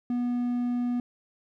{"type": "tone", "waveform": "triangle", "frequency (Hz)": 243.7, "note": "B3", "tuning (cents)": -23, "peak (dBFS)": -23, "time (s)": [0.1, 1], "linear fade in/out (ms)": 2, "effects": []}